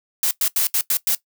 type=noise bursts at uneven times; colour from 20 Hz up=blue; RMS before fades=-19 dBFS; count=6; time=0.23-0.31 / 0.41-0.48 / 0.56-0.67 / 0.74-0.81 / 0.9-0.97 / 1.07-1.15 s; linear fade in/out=2 ms; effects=noise-tail reverb RT60 0.1 s tail -17 dB re dry